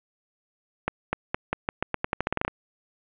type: accelerating click train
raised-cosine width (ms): 0.5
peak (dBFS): -9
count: 16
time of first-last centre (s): 0.88-2.48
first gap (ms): 250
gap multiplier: 0.86
effects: resampled to 8000 Hz + 8-bit